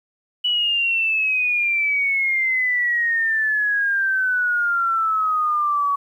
sine exponential sweep, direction down, 2960 to 1125 Hz, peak -17 dBFS, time 0.44-5.96 s, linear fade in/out 10 ms, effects 9-bit

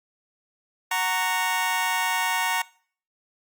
20% pulse chord, F# major, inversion none, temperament just, 740 / 925 / 1110 Hz, F#5 / A#5 / C#6, 0 / -14 / +2 cents, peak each -25 / -20 / -26 dBFS, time 0.91-2.62 s, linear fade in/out 5 ms, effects noise-tail reverb RT60 0.5 s tail -23 dB re dry + Opus 48 kbps

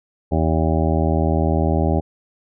harmonic tone, 80 Hz, D#2, 49 cents sharp, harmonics 1 / 2 / 3 / 4 / 5 / 7 / 8 / 9 / 10, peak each -19 / -22 / -24 / -25 / -26 / -27 / -28 / -29 / -29 dBFS, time 0.31-2.01 s, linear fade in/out 20 ms, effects none

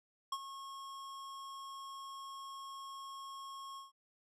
square tone with ADSR envelope, 1089 Hz, C#6, 31 cents flat, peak -34 dBFS, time 0.32-3.92 s, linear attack 5 ms, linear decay 49 ms, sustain -12 dB, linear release 150 ms, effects low-pass 10000 Hz 12 dB/octave

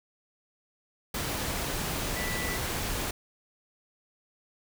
sine tone in noise, 1975.5 Hz, B6, in tune, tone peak -35 dBFS, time 2.16-2.57 s, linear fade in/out 5 ms, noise pink, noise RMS -32 dBFS, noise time 1.14-3.11 s, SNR -6 dB, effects none

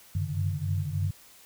sine tone cluster, 94.5 / 97.9 / 139 / 151.3 Hz, F#2 / G2 / C#3 / D#3, +37 / -2 / +5 / -48 cents, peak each -30 / -32 / -35 / -33 dBFS, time 0.15-1.11 s, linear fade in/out 5 ms, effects white hiss -54 dBFS RMS until 1.45 s

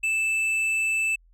triangle tone with hard clipping, 2637 Hz, E7, in tune, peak -23 dBFS, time 0.03-1.16 s, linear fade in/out 10 ms, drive 9 dB, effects added 42 Hz sine -54 dBFS peak until 1.33 s

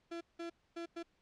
35% pulse tone bursts at uneven times, 338 Hz, E4, 43 cents sharp, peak -39 dBFS, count 4, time 0.11-0.21 / 0.39-0.5 / 0.76-0.86 / 0.96-1.03 s, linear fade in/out 10 ms, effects pink hiss -75 dBFS RMS until 1.21 s + low-pass 5000 Hz 12 dB/octave

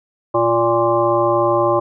harmonic tone, 116.54 Hz, A#2, in tune, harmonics 1 / 3 / 5 / 7 / 9 / 10, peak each -27 / -18 / -17 / -22 / -19 / -26 dBFS, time 0.34-1.8 s, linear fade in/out 10 ms, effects none

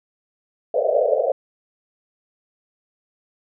white band-pass noise, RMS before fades -19 dBFS, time 0.74-1.32 s, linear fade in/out 2 ms, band 440 to 690 Hz, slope 96 dB/octave, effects none

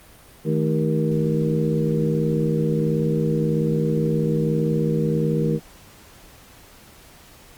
harmonic tone with a mistuned harmonic, 78.3 Hz, D#2, 11 cents sharp, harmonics 2 / 3 / 4 / 5 / 6, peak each -21 / -25 / -28 / -29 / -25 dBFS, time 0.44-5.6 s, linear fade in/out 50 ms, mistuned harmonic 3, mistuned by -130 cents, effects pink hiss -48 dBFS RMS until 7.57 s + Opus 32 kbps

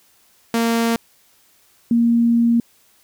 sawtooth / sine tone pair in turn, 230.5 / 234 Hz, A#3 / A#3, -19 / +7 cents, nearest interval unison, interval 26 cents, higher second, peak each -12 dBFS, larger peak neither, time 0.54-0.96 / 1.91-2.6 s, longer second, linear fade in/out 2 ms, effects white hiss -56 dBFS RMS until 3.03 s

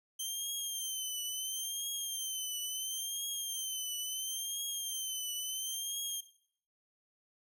15% pulse tone with vibrato, 3120 Hz, G7, 9 cents flat, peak -29 dBFS, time 0.19-6.21 s, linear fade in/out 10 ms, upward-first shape triangle, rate 0.73 Hz, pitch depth 91 cents each way, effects noise-tail reverb RT60 0.6 s tail -17 dB re dry

